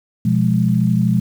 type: chord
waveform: sine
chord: F diminished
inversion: second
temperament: equal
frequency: 123.47 / 174.61 / 207.7 Hz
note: Cb3 / F3 / Ab3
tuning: 0 / 0 / 0 cents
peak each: -17 dBFS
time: 0.25-1.2 s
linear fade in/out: 5 ms
effects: 7-bit